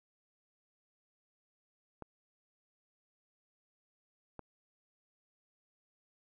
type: clicks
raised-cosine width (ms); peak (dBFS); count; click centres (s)
1; -30; 2; 2.023 / 4.393
effects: none